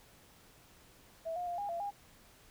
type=tone with pitch steps; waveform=sine; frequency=655 / 712 / 699 / 813 / 682 / 810 Hz; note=E5 / F5 / F5 / G#5 / F5 / G#5; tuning=-11 / +33 / +1 / -37 / -41 / -43 cents; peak=-35 dBFS; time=1.25-1.91 s; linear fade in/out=20 ms; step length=110 ms; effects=pink hiss -61 dBFS RMS until 2.5 s